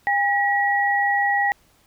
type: tone pair together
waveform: sine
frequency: 808 / 1917.7 Hz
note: G#5 / A#6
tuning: -48 / +49 cents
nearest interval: octave + minor third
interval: 1497 cents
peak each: -20 dBFS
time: 0.07-1.52 s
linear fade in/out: 0 ms
effects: pink hiss -59 dBFS RMS until 1.86 s